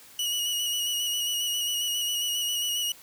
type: tone with vibrato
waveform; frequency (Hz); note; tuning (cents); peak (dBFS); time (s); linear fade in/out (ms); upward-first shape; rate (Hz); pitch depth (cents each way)
sawtooth; 2914; F#7; -27; -23; 0.19-2.92; 2; square; 7.4; 23
effects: white hiss -51 dBFS RMS until 3.02 s